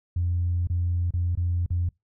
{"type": "tone with dropouts", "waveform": "sine", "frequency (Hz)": 87.31, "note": "F2", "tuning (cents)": 0, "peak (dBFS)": -21, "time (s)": [0.16, 1.89], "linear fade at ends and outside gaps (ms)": 5, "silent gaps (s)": [[0.672, 0.699], [1.107, 1.137], [1.353, 1.373], [1.662, 1.704]], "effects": ["noise-tail reverb RT60 0.2 s tail -26 dB re dry", "tanh soft clip ceiling -17 dBFS"]}